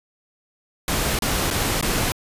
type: noise with dropouts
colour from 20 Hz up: pink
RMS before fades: -22 dBFS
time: 0.88-2.12 s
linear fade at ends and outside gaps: 1 ms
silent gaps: 1.189-1.222 / 1.503-1.51 / 1.811-1.826 s
effects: resampled to 32000 Hz